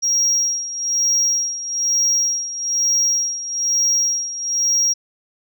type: tone with tremolo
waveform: sine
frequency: 5630 Hz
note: F8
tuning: 13 cents sharp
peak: -11 dBFS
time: 0.02-4.94 s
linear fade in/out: 20 ms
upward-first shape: sine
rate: 1.1 Hz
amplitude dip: 80%
effects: tanh soft clip ceiling -13 dBFS